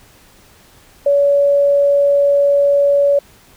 sine tone, 567 Hz, C#5, 39 cents sharp, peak -9 dBFS, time 1.06-3.19 s, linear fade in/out 5 ms, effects pink hiss -47 dBFS RMS until 3.56 s

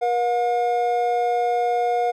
triangle tone pair together, 479.1 / 717.8 Hz, A#4 / F5, +47 / +47 cents, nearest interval perfect fifth, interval 700 cents, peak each -21 / -18 dBFS, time 0.01-2.12 s, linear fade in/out 20 ms, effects none

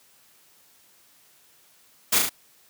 white noise with echo, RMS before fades -20 dBFS, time 2.12-2.19 s, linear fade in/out 10 ms, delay 35 ms, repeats 3, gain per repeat -3 dB, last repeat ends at 2.295 s, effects white hiss -58 dBFS RMS until 2.69 s + high-pass 80 Hz 12 dB/octave

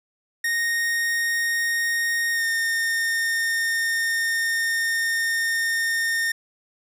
45% pulse tone with pitch glide, 1856 to 1828.3 Hz, A#6 to A#6, -8 to -34 cents, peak -21 dBFS, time 0.44-6.32 s, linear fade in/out 5 ms, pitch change -26 cents, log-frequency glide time 2.32-2.44 s, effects none

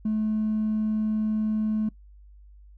sine tone with hard clipping, 216 Hz, A3, 32 cents flat, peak -23 dBFS, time 0.05-1.89 s, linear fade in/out 5 ms, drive 1 dB, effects noise-tail reverb RT60 0.1 s tail -22 dB re dry + added 50 Hz sine -47 dBFS peak until 2.77 s

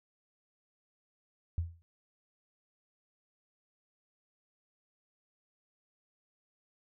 sine tone with exponential decay, 84.3 Hz, E2, 39 cents sharp, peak -26 dBFS, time 1.58-1.82 s, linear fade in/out 0 ms, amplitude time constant 51 ms, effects none

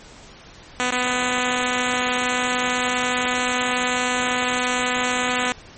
5% pulse tone with dropouts, 249.4 Hz, B3, 17 cents sharp, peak -8 dBFS, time 0.8-5.52 s, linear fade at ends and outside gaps 0 ms, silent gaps 0.905-0.921 s, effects pink hiss -44 dBFS RMS until 5.77 s + MP3 32 kbps

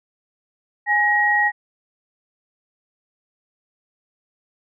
sine tone pair together, 830.6 / 1895 Hz, G#5 / A#6, 0 / +28 cents, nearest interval octave + major second, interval 1428 cents, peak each -20 / -16 dBFS, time 0.86-1.52 s, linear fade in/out 50 ms, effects none

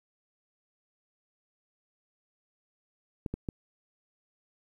clicks, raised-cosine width 3 ms, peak -20 dBFS, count 3, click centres 3.262 / 3.34 / 3.488 s, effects 10-bit

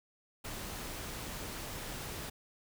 pink noise, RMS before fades -42 dBFS, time 0.44-2.3 s, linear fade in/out 10 ms, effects none

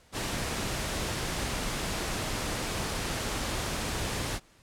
pink noise, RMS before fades -32 dBFS, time 0.12-4.4 s, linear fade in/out 50 ms, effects pink hiss -60 dBFS RMS until 4.62 s + low-pass 10000 Hz 12 dB/octave

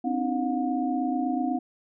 sine tone cluster, 258.6 / 287 / 314.8 / 719 Hz, C4 / D4 / D#4 / F#5, -20 / -40 / +20 / -50 cents, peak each -27 / -32 / -31 / -30 dBFS, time 0.04-1.59 s, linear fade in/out 10 ms, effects none

